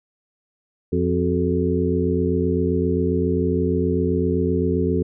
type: harmonic tone with a mistuned harmonic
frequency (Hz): 87.31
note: F2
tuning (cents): 0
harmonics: 1 / 2 / 3 / 4 / 5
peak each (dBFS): -24 / -24 / -24 / -24 / -24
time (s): 0.92-5.03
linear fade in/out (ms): 10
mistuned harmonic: 4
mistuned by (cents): +94
effects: none